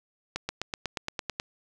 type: accelerating click train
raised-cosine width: 0.2 ms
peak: -13 dBFS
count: 10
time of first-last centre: 0.36-1.399 s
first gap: 130 ms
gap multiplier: 0.97
effects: none